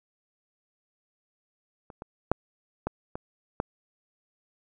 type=clicks; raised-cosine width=1 ms; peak=-30 / -24 / -7 / -14 / -20 / -12 dBFS; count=6; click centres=1.902 / 2.021 / 2.316 / 2.87 / 3.155 / 3.601 s; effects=none